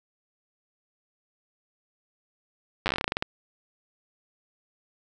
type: slowing click train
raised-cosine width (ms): 0.3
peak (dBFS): -9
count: 15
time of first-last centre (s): 2.86-3.225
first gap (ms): 9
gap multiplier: 1.15
effects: none